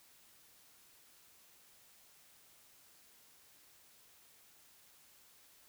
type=silence; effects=white hiss -64 dBFS RMS until 5.68 s